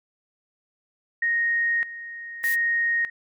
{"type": "tone with tremolo", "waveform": "sine", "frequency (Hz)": 1864.7, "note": "A#6", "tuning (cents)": 0, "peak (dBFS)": -20, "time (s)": [1.22, 3.1], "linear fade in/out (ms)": 5, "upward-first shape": "square", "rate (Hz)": 0.82, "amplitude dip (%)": 80}
{"type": "noise", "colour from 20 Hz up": "blue", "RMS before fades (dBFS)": -34, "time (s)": [2.43, 2.56], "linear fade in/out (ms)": 20}
{"effects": []}